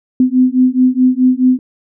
sine beating tone pair, 252.5 / 257.2 Hz, B3 / C4, +39 / -30 cents, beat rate 4.7 Hz, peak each -11 dBFS, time 0.2-1.59 s, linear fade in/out 2 ms, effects none

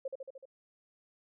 sine tone with echo, 534 Hz, C5, 35 cents sharp, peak -33 dBFS, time 0.05-0.08 s, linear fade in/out 5 ms, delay 75 ms, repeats 5, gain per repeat -3 dB, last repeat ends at 0.455 s, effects none

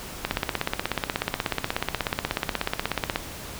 click train, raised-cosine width 0.3 ms, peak -7 dBFS, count 49, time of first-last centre 0.25-3.159 s, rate 16.5 Hz, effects pink hiss -38 dBFS RMS until 3.59 s

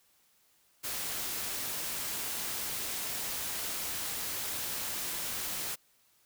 white noise, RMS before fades -36 dBFS, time 0.83-5.76 s, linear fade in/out 20 ms, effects white hiss -68 dBFS RMS until 6.25 s

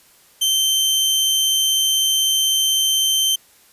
sawtooth tone, 3112 Hz, G7, 13 cents flat, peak -12 dBFS, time 0.41-3.36 s, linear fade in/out 10 ms, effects white hiss -52 dBFS RMS until 3.72 s + resampled to 32000 Hz

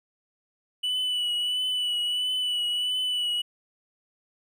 triangle tone with vibrato, 2965 Hz, F#7, 3 cents sharp, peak -23 dBFS, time 0.83-3.42 s, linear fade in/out 10 ms, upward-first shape triangle, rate 1.5 Hz, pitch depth 34 cents each way, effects none

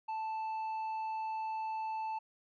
sine tone with tanh clipping, 880 Hz, A5, in tune, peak -36 dBFS, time 0.08-2.19 s, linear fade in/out 10 ms, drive 5 dB, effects none

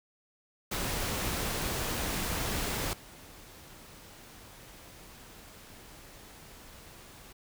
pink noise with level steps, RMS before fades -33 / -51 dBFS, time 0.71-7.33 s, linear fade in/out 10 ms, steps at 2.93 s, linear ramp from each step 2 ms, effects none

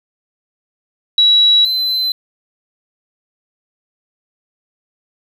sine / triangle tone pair in turn, 3900 / 4052 Hz, B7 / B7, -23 / +44 cents, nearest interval minor second, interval 67 cents, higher second, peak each -7 / -13 dBFS, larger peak first, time 1.18-1.65 / 1.65-2.12 s, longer neither, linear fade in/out 2 ms, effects 7-bit

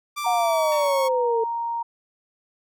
sawtooth tone with pitch glide, 1176 to 1103.6 Hz, D6 to C#6, +2 to -8 cents, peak -23 dBFS, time 0.16-1.09 s, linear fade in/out 20 ms, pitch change -110 cents, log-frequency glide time 0.35-0.95 s
sine tone, 932.3 Hz, A#5, in tune, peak -24 dBFS, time 0.24-1.83 s, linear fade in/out 10 ms
sine exponential sweep, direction down, 740 to 445.8 Hz, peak -20 dBFS, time 0.26-1.44 s, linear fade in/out 5 ms
10% pulse tone with exponential decay, 907 Hz, A#5, 48 cents flat, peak -30 dBFS, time 0.72-1.13 s, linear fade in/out 0 ms, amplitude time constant 87 ms
effects none

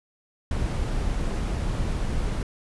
brown noise, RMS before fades -26 dBFS, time 0.51-2.43 s, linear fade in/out 2 ms, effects resampled to 24000 Hz

